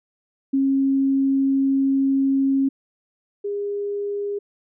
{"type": "tone pair in turn", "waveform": "sine", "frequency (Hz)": [271.3, 406.5], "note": ["C#4", "G#4"], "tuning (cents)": [-37, -37], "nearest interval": "perfect fifth", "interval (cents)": 700, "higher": "second", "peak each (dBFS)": [-16, -23], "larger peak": "first", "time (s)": [[0.53, 2.69], [3.44, 4.39]], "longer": "first", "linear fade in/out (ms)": 10, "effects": []}